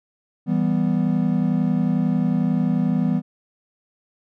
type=chord; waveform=triangle; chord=E minor; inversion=none; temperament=equal; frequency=164.81 / 196 / 246.9 Hz; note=E3 / G3 / B3; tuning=0 / 0 / 0 cents; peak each=-20 dBFS; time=0.46-3.22 s; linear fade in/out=50 ms; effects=none